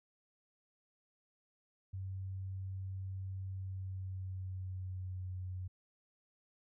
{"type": "tone with pitch glide", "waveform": "sine", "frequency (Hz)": [95.2, 92.12], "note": ["F#2", "F#2"], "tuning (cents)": [50, -7], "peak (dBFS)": -39, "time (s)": [1.93, 5.68], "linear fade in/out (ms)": 10, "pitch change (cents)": -57, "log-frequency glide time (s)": [3.49, 5.35], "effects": []}